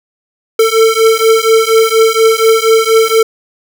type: beating tone pair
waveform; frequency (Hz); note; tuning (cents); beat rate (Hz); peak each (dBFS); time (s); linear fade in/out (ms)
square; 445 / 449.2; A4 / A4; +20 / +36; 4.2; -10; 0.59-3.23; 5
effects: none

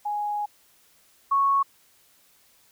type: tone pair in turn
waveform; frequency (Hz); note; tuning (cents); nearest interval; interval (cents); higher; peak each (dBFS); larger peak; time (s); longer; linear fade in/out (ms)
sine; 830.6 / 1105.7; G#5 / C#6; 0 / -5; perfect fourth; 495; second; -25 / -18; second; 0.05-0.46 / 1.31-1.63; first; 10
effects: white hiss -60 dBFS RMS until 2.71 s

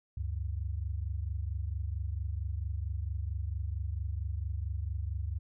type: tone pair together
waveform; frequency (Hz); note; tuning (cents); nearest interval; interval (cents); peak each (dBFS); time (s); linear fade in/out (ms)
sine; 70.76 / 95.2; C#2 / F#2; +36 / +50; perfect fourth; 514; -34 / -36; 0.17-5.39; 5
effects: none

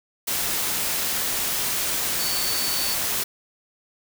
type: tone in noise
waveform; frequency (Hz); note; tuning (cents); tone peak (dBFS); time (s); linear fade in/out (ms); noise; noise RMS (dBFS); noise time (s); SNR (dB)
sine; 4489; C#8; +21; -28; 2.19-2.95; 10; white; -25; 0.27-3.24; -6
effects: none

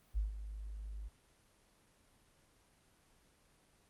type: tone with ADSR envelope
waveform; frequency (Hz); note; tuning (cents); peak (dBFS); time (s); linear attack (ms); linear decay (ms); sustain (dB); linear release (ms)
sine; 51.8; G#1; -4; -30; 0.14-1.09; 34; 140; -12; 18
effects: pink hiss -69 dBFS RMS until 3.89 s + Opus 24 kbps

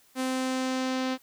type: tone with low-pass filter sweep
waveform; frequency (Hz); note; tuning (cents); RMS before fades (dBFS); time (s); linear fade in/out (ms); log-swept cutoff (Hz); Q
sawtooth; 259.2; C4; -16; -29; 0.15-1.18; 50; 11000 to 4500; 1.2
effects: white hiss -61 dBFS RMS until 1.22 s

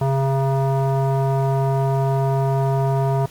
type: tone with low-pass filter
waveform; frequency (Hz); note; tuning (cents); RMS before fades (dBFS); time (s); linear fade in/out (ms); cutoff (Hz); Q
square; 135.6; C#3; -38; -19; 0.01-3.26; 5; 850; 3
effects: pink hiss -45 dBFS RMS until 3.3 s + Opus 48 kbps

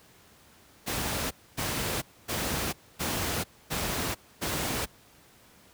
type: noise bursts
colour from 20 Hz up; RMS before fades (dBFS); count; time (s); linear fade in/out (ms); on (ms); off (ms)
pink; -30; 6; 0.86-4.86; 20; 450; 260
effects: pink hiss -57 dBFS RMS until 5.73 s + high-pass 60 Hz 12 dB/octave

